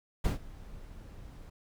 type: noise with ADSR envelope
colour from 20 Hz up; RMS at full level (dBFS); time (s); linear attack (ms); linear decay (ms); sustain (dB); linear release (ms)
brown; -24; 0.24-1.5; 10; 130; -23; 8
effects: none